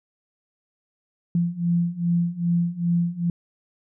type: beating tone pair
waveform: sine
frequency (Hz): 170.6 / 173.1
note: F3 / F3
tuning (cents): -40 / -15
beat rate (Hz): 2.5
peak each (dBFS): -24 / -22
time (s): 1.35-3.3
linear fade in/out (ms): 2
effects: none